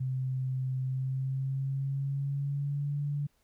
sine tone with pitch glide, 130.2 to 144.47 Hz, C3 to D3, -8 to -28 cents, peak -29 dBFS, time 0-3.27 s, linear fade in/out 10 ms, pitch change +180 cents, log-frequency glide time 0.84-2.99 s, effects pink hiss -72 dBFS RMS until 3.43 s

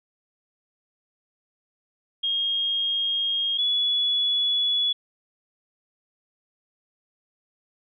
sine tone pair in turn, 3248 / 3401 Hz, G#7 / G#7, -39 / +40 cents, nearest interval minor second, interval 79 cents, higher second, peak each -22 / -20 dBFS, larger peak second, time 2.23-3.58 / 3.58-4.93 s, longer neither, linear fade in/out 10 ms, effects none

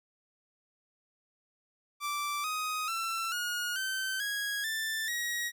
sawtooth tone with pitch steps, 1169 / 1252.9 / 1342.8 / 1439.2 / 1542.5 / 1653.2 / 1771.9 / 1899 Hz, D6 / D#6 / E6 / F#6 / G6 / G#6 / A6 / A#6, -8 / +12 / +32 / -48 / -28 / -8 / +12 / +32 cents, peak -28 dBFS, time 2-5.52 s, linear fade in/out 50 ms, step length 440 ms, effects none

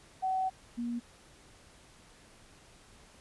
sine tone pair in turn, 755 / 237.8 Hz, F#5 / A#3, +35 / +35 cents, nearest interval octave + minor sixth, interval 2000 cents, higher first, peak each -28 / -32 dBFS, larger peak first, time 0.22-0.5 / 0.77-1 s, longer first, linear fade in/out 20 ms, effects pink hiss -58 dBFS RMS until 3.2 s + resampled to 24000 Hz

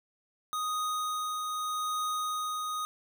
square tone with tremolo, 1244.5 Hz, D#6, in tune, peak -30 dBFS, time 0.53-2.85 s, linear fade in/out 0 ms, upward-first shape triangle, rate 0.83 Hz, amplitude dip 30%, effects none

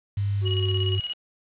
sine tone with pitch glide, 100.5 to 99.12 Hz, G2 to G2, +44 to +20 cents, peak -22 dBFS, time 0.17-1 s, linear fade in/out 5 ms, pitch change -24 cents, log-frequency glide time 0.39-0.56 s
triangle tone, 371.8 Hz, F#4, 8 cents sharp, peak -28 dBFS, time 0.41-0.99 s, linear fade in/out 50 ms
sine tone with tremolo, 2903 Hz, F#7, 34 cents flat, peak -26 dBFS, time 0.45-1.14 s, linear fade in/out 20 ms, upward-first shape square, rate 17 Hz, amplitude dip 65%
effects resampled to 8000 Hz + 8-bit

